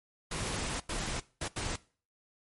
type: noise bursts at uneven times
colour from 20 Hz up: pink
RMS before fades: -35 dBFS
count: 4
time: 0.31-0.8 / 0.89-1.2 / 1.41-1.48 / 1.56-1.76 s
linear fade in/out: 5 ms
effects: noise-tail reverb RT60 0.4 s tail -20 dB re dry + MP3 48 kbps